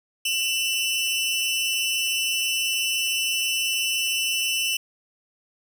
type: tone pair together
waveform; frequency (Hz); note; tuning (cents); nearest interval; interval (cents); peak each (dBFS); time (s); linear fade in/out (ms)
sawtooth; 2697 / 2971; E7 / F#7; +39 / +6; major second; 167; -22; 0.25-4.77; 5
effects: none